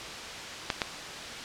clicks, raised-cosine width 0.2 ms, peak -8 dBFS, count 2, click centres 0.702 / 0.818 s, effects white hiss -38 dBFS RMS until 1.44 s + low-pass 5000 Hz 12 dB/octave

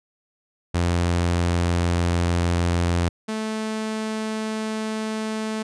sawtooth tone pair in turn, 86.6 / 218.2 Hz, F2 / A3, -14 / -14 cents, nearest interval octave + major third, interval 1600 cents, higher second, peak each -15 / -21 dBFS, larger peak first, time 0.74-3.09 / 3.28-5.63 s, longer neither, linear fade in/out 10 ms, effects resampled to 22050 Hz

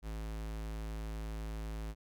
square tone, 54 Hz, A1, 32 cents flat, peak -39 dBFS, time 0.02-1.95 s, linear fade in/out 50 ms, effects none

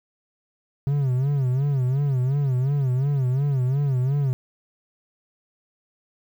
triangle tone with vibrato, 134.5 Hz, C3, 48 cents sharp, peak -17 dBFS, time 0.87-4.33 s, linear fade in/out 0 ms, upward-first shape sine, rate 2.8 Hz, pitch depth 130 cents each way, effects 9-bit

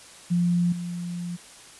sine tone with level steps, 174.61 Hz, F3, in tune, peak -19 / -29 dBFS, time 0.3-1.37 s, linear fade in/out 20 ms, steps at 0.72 s, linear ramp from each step 5 ms, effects white hiss -47 dBFS RMS until 1.79 s + resampled to 24000 Hz

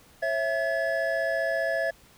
triangle tone cluster, 545 / 660 / 1707 Hz, C#5 / E5 / G#6, -29 / +2 / +47 cents, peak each -29 / -25 / -28 dBFS, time 0.22-1.91 s, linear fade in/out 10 ms, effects pink hiss -56 dBFS RMS until 2.17 s

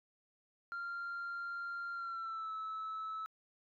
sine tone with pitch glide, 1389 to 1303.5 Hz, F6 to E6, -10 to -20 cents, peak -37 dBFS, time 0.72-3.26 s, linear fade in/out 0 ms, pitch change -110 cents, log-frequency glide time 1.93-2.52 s, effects tanh soft clip ceiling -37 dBFS

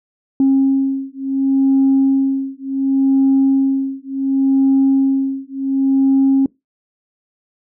sine beating tone pair, 269.8 / 270.49 Hz, C#4 / C#4, -47 / -42 cents, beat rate 0.69 Hz, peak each -14 / -14 dBFS, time 0.4-6.46 s, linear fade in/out 2 ms, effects noise-tail reverb RT60 0.2 s tail -23 dB re dry + tanh soft clip ceiling -6 dBFS

